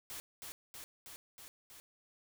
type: noise with echo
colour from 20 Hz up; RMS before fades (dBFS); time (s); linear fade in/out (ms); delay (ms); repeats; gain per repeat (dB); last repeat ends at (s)
white; -45; 0.1-0.2; 0; 320; 5; -2; 1.8
effects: none